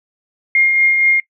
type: tone with tremolo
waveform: sine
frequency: 2128 Hz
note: C7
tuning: 29 cents sharp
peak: -8 dBFS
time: 0.55-1.2 s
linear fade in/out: 2 ms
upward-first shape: triangle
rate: 4.2 Hz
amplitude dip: 40%
effects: noise-tail reverb RT60 0.1 s tail -21 dB re dry